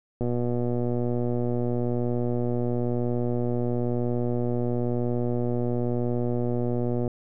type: click train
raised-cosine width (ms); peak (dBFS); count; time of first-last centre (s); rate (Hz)
2; -15; 832; 0.21-7.078; 121
effects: none